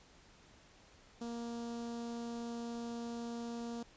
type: tone with notch filter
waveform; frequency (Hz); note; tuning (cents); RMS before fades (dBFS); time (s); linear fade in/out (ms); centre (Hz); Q
sawtooth; 234.6; A#3; +11; -42; 1.21-3.83; 5; 2100; 0.63
effects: pink hiss -62 dBFS RMS until 3.96 s + resampled to 16000 Hz